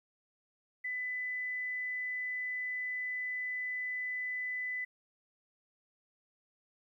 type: tone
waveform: sine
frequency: 2000 Hz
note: B6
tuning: 21 cents sharp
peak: -34 dBFS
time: 0.84-4.85 s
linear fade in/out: 10 ms
effects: 12-bit